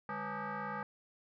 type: tone with frequency modulation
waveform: sine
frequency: 202.5 Hz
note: G#3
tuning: 43 cents flat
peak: -36 dBFS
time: 0.09-0.83 s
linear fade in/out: 2 ms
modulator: 348 Hz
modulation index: 4.3
effects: tanh soft clip ceiling -32 dBFS